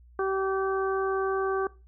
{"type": "harmonic tone", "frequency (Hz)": 385.3, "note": "G4", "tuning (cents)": -30, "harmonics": [1, 2, 3, 4], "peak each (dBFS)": [-26, -34, -32, -36], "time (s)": [0.19, 1.67], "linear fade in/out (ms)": 2, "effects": ["noise-tail reverb RT60 0.3 s tail -20 dB re dry", "added 60 Hz sine -51 dBFS peak until 1.87 s"]}